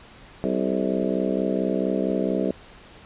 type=harmonic tone with a mistuned harmonic; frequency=64.4 Hz; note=C2; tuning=27 cents flat; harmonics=3 / 4 / 5 / 6 / 7 / 8 / 9 / 10; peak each=-27 / -28 / -29 / -30 / -30 / -31 / -32 / -32 dBFS; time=0.44-2.51 s; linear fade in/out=0 ms; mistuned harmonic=7; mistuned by=-72 cents; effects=pink hiss -47 dBFS RMS until 3.05 s + resampled to 8000 Hz